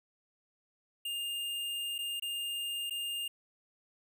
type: tone with dropouts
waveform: square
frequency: 2815 Hz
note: F7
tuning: 13 cents sharp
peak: -35 dBFS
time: 1.05-3.28 s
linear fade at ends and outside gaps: 5 ms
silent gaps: 1.982-1.987 / 2.198-2.222 / 2.898-2.907 s
effects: none